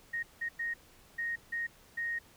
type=tone bursts at uneven times; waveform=sine; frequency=1864.7 Hz; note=A#6; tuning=in tune; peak=-32 dBFS; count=6; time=0.13-0.23 / 0.41-0.49 / 0.59-0.74 / 1.18-1.36 / 1.52-1.67 / 1.97-2.19 s; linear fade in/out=10 ms; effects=pink hiss -60 dBFS RMS until 2.36 s